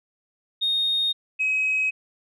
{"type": "tone pair in turn", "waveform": "sine", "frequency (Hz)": [3704, 2543], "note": ["A#7", "D#7"], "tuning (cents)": [-12, 37], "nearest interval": "perfect fifth", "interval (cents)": 651, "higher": "first", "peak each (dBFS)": -19, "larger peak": "neither", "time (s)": [[0.61, 1.13], [1.39, 1.91]], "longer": "neither", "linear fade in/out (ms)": 20, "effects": ["tanh soft clip ceiling -16 dBFS"]}